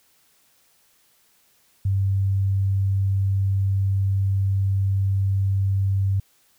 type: tone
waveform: sine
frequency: 97.5 Hz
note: G2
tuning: 9 cents flat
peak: -18 dBFS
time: 1.85-6.2 s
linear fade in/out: 5 ms
effects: white hiss -61 dBFS RMS until 6.58 s